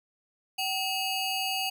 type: ring-modulated tone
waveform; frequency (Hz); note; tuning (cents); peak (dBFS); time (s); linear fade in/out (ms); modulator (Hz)
25% pulse; 1817; A#6; -45; -21; 0.58-1.7; 10; 1050
effects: none